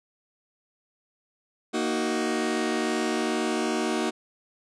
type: chord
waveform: sawtooth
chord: D# minor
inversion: second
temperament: just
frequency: 233.3 / 311.1 / 373.4 Hz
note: A#3 / D#4 / F#4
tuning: +2 / 0 / +16 cents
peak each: -25 dBFS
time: 1.73-4.11 s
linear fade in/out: 20 ms
effects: resampled to 22050 Hz